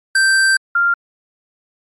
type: tone pair in turn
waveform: square / sine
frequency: 1564 / 1393.4 Hz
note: G6 / F6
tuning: -4 / -4 cents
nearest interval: major second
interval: 200 cents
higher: first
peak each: -11 dBFS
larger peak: neither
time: 0.15-0.57 / 0.75-0.94 s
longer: first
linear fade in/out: 5 ms
effects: MP3 48 kbps